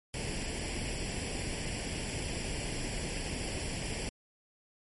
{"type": "noise with comb filter", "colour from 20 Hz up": "pink", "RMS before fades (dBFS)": -36, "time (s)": [0.14, 4.09], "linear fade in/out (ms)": 0, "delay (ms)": 0.39, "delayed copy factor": 0.75, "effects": ["MP3 48 kbps"]}